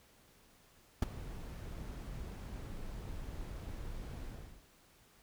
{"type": "noise with ADSR envelope", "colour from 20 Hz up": "brown", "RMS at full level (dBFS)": -25, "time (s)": [1.02, 4.64], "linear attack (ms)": 5, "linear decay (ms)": 17, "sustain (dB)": -19, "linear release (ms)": 370, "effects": ["pink hiss -65 dBFS RMS until 5.22 s"]}